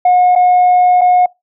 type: tone with dropouts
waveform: sine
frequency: 723 Hz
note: F#5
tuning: 40 cents flat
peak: -4 dBFS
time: 0.05-1.26 s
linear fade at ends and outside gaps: 5 ms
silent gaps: 0.353-0.359 / 1.011-1.015 s
effects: noise-tail reverb RT60 0.2 s tail -25 dB re dry + tanh soft clip ceiling -4 dBFS